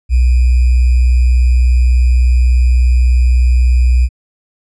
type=tone with sample-and-hold; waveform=sine; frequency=61.74 Hz; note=B1; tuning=in tune; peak=-6 dBFS; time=0.09-4.09 s; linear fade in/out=50 ms; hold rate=2450 Hz; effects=resampled to 24000 Hz